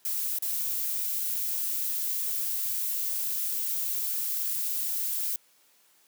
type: noise with dropouts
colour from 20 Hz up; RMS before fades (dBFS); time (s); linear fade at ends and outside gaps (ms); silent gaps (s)
violet; -30; 0.05-5.36; 1; 0.387-0.423
effects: white hiss -63 dBFS RMS until 6.07 s + high-pass 200 Hz 12 dB/octave